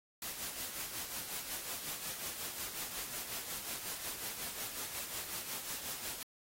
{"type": "noise with tremolo", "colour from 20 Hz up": "white", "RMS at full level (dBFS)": -40, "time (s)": [0.22, 6.23], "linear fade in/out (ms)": 2, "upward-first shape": "sine", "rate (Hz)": 5.5, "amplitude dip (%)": 50, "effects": ["AAC 48 kbps"]}